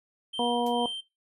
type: tone with tremolo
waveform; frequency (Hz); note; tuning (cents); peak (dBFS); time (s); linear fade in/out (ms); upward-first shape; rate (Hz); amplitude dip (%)
triangle; 3133; G7; -2; -29; 0.33-1.01; 10; triangle; 2.3; 70
type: harmonic tone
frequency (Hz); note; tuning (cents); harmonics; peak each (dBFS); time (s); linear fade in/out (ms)
240; B3; -49; 1 / 2 / 3 / 4; -30 / -30 / -30 / -30; 0.39-0.86; 2
type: noise with exponential decay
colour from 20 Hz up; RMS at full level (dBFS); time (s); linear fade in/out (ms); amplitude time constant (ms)
blue; -39; 0.66-0.78; 5; 24
effects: noise-tail reverb RT60 0.2 s tail -17 dB re dry + resampled to 32000 Hz